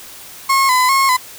35% pulse tone with vibrato, 1046.5 Hz, C6, in tune, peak -9 dBFS, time 0.49-1.17 s, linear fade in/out 10 ms, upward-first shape square, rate 2.5 Hz, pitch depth 62 cents each way, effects white hiss -36 dBFS RMS until 1.38 s

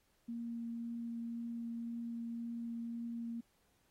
sine tone with vibrato, 233.1 Hz, A#3, in tune, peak -39 dBFS, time 0.28-3.41 s, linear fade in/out 10 ms, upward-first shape triangle, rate 1.9 Hz, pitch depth 8 cents each way, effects pink hiss -75 dBFS RMS until 3.9 s + AAC 48 kbps

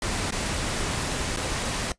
pink noise with dropouts, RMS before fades -28 dBFS, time 0.02-1.92 s, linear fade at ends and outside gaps 2 ms, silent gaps 0.308-0.322 / 1.363-1.371 s, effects noise-tail reverb RT60 0.1 s tail -17 dB re dry + resampled to 22050 Hz

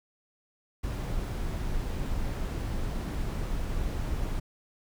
brown noise, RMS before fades -31 dBFS, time 0.83-4.4 s, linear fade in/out 10 ms, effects none

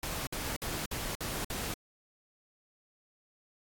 pink noise bursts, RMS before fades -36 dBFS, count 6, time 0.03-1.74 s, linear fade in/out 2 ms, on 240 ms, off 54 ms, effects AAC 64 kbps

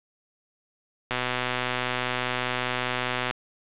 click train, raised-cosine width 0.3 ms, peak -10 dBFS, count 276, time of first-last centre 1.11-3.31 s, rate 125 Hz, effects resampled to 8000 Hz + 8-bit

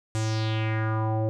square tone with low-pass filter sweep, 110 Hz, A2, in tune, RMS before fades -26 dBFS, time 0.15-1.29 s, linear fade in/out 0 ms, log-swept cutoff 8100 to 550 Hz, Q 3.1, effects none

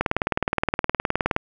click train, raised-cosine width 0.5 ms, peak -5 dBFS, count 27, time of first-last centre 0.01-1.364 s, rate 19.2 Hz, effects none

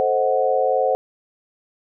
sine chord, A diminished seventh, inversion none, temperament equal, 440 / 523.3 / 622.3 / 740 Hz, A4 / C5 / Eb5 / Gb5, 0 / 0 / 0 / 0 cents, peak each -24 / -19 / -25 / -21 dBFS, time 0-0.95 s, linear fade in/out 0 ms, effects none

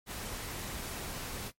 pink noise, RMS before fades -40 dBFS, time 0.06-1.52 s, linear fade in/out 50 ms, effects noise-tail reverb RT60 0.1 s tail -17 dB re dry + MP3 64 kbps

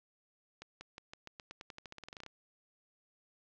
accelerating click train, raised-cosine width 0.2 ms, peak -29 dBFS, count 20, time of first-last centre 0.62-2.263 s, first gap 190 ms, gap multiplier 0.9, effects low-pass 6000 Hz 12 dB/octave + 11-bit

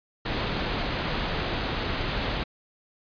pink low-pass noise, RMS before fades -29 dBFS, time 0.25-2.44 s, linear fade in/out 10 ms, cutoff 4500 Hz, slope 48 dB/octave, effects resampled to 11025 Hz

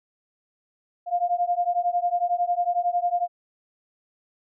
sine beating tone pair, 698.5 / 709.5 Hz, F5 / F5, 0 / +27 cents, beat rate 11 Hz, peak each -24 dBFS, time 1.06-3.28 s, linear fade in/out 50 ms, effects none

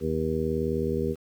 harmonic tone, 79.3 Hz, D#2, 33 cents sharp, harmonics 1 / 2 / 3 / 4 / 5 / 6, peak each -33 / -32 / -31 / -38 / -29 / -31 dBFS, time 0-1.16 s, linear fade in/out 50 ms, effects 9-bit

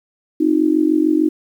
sine tone with amplitude modulation, 311.1 Hz, D#4, in tune, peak -8 dBFS, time 0.4-1.29 s, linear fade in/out 10 ms, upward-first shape sine, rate 46.7 Hz, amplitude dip 90%, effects 8-bit

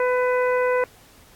harmonic tone, 500 Hz, B4, 21 cents sharp, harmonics 1 / 2 / 3 / 4 / 5, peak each -19 / -26 / -29 / -31 / -37 dBFS, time 0-0.84 s, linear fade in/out 2 ms, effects pink hiss -52 dBFS RMS until 1.35 s + AAC 64 kbps

